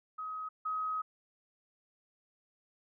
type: tone pair in turn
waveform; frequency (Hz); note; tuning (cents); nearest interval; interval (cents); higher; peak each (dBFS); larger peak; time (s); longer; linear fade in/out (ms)
sine; 1266 / 1266; D#6 / D#6; +30 / +30; unison; 0; neither; -37 / -32; second; 0.18-0.49 / 0.65-1.02; second; 10
effects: none